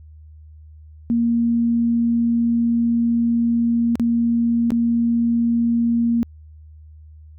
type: tone with dropouts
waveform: sine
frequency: 233.9 Hz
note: A#3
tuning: 6 cents sharp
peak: -15 dBFS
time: 1.1-6.23 s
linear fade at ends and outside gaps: 0 ms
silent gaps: 3.955-3.997 / 4.705-4.719 s
effects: added 77 Hz sine -40 dBFS peak until 7.38 s